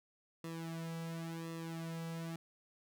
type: tone with flanger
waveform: sawtooth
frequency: 164.81 Hz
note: E3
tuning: in tune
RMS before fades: -43 dBFS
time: 0.44-2.36 s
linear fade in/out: 2 ms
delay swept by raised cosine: 1.3 to 2.8 ms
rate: 0.93 Hz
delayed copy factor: -0.85
effects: none